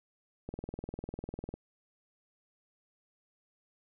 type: click train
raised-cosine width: 2 ms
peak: -26 dBFS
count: 22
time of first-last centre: 0.49-1.54 s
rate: 20 Hz
effects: none